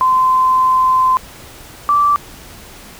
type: tone pair in turn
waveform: sine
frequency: 1032 / 1165.4 Hz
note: C6 / D6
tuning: -24 / -14 cents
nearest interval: major second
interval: 210 cents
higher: second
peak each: -9 dBFS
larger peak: neither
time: 0.01-1.17 / 1.89-2.16 s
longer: first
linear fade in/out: 0 ms
effects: pink hiss -37 dBFS RMS until 2.99 s